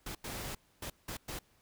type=noise bursts at uneven times; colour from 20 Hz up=pink; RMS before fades=-41 dBFS; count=5; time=0.06-0.15 / 0.24-0.55 / 0.82-0.9 / 1.08-1.17 / 1.28-1.39 s; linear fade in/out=5 ms; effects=pink hiss -69 dBFS RMS until 1.61 s